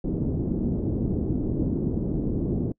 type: low-pass noise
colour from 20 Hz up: white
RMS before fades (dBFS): -26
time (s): 0.04-2.72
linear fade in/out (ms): 2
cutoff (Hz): 330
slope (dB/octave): 24
effects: noise-tail reverb RT60 0.1 s tail -25 dB re dry